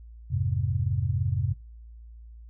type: chord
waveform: sine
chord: F minor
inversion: none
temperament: just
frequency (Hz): 87.31 / 104.77 / 130.96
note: F2 / Ab2 / C3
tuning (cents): 0 / +16 / +2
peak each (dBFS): -28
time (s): 0.3-1.54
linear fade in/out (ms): 20
effects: noise-tail reverb RT60 0.3 s tail -26 dB re dry + added 57 Hz sine -43 dBFS peak until 2.49 s